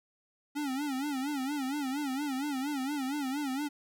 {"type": "tone with vibrato", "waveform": "square", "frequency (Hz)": 277.2, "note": "C#4", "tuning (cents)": 0, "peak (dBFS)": -32, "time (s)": [0.55, 3.69], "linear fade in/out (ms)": 20, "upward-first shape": "sine", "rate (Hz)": 4.3, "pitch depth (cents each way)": 130, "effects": []}